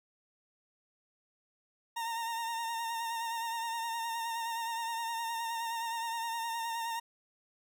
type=tone with vibrato; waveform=40% pulse; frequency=920 Hz; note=A#5; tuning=23 cents flat; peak=-33 dBFS; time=1.96-7 s; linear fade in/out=10 ms; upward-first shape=sine; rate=9.6 Hz; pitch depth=31 cents each way; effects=none